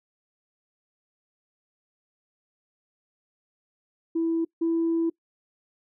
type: tone pair in turn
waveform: sine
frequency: 329.6 / 331.1 Hz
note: E4 / E4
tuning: 0 / +8 cents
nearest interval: unison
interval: 8 cents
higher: second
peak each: -21 / -20 dBFS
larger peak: second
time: 4.15-4.45 / 4.61-5.1 s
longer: second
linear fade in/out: 10 ms
effects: noise-tail reverb RT60 0.1 s tail -23 dB re dry + tanh soft clip ceiling -18 dBFS